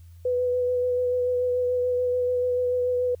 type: tone with vibrato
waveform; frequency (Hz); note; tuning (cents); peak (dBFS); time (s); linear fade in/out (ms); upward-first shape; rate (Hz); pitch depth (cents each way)
sine; 496.7; B4; +10; -21; 0.25-3.15; 5; sine; 6.9; 15
effects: added 85 Hz sine -44 dBFS peak until 3.2 s + white hiss -65 dBFS RMS until 3.2 s